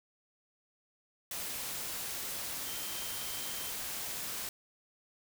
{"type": "tone in noise", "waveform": "sine", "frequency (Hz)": 3136, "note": "G7", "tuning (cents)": 0, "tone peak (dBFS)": -48, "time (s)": [2.66, 3.7], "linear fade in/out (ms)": 2, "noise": "white", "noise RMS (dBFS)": -39, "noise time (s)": [1.31, 4.49], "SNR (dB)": -12, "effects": []}